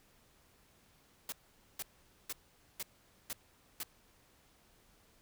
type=noise bursts; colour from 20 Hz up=white; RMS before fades=-40 dBFS; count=6; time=1.29-3.832 s; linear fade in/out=2 ms; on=32 ms; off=470 ms; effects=pink hiss -67 dBFS RMS until 5.21 s